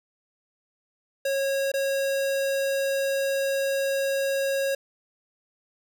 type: tone with dropouts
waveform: square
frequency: 547 Hz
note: C#5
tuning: 23 cents flat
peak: -24 dBFS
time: 1.25-4.75 s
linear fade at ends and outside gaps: 5 ms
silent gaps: 1.718-1.738 s
effects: none